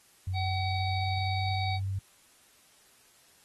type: tone with pitch glide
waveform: sine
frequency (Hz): 93.2 to 96.71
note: F#2 to G2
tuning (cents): +13 to -23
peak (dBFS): -29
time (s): 0.27-1.99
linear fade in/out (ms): 5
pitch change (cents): +64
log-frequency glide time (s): 0.4-1.47
type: harmonic tone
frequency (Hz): 757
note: F#5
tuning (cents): +39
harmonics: 1 / 3 / 5 / 6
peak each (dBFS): -33 / -38 / -40 / -41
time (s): 0.33-1.8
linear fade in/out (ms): 50
effects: white hiss -61 dBFS RMS until 3.44 s + AAC 32 kbps